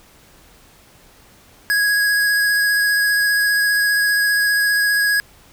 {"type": "tone with vibrato", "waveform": "square", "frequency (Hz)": 1659, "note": "G#6", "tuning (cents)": -2, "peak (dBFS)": -15, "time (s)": [1.7, 5.2], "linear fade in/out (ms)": 0, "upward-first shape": "sine", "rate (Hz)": 15, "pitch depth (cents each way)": 12, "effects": ["pink hiss -49 dBFS RMS until 5.52 s"]}